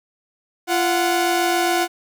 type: tone pair together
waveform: sawtooth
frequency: 344.8 / 737 Hz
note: F4 / F#5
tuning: -22 / -7 cents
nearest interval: octave + minor second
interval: 1315 cents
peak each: -16 dBFS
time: 0.67-1.88 s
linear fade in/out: 50 ms
effects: none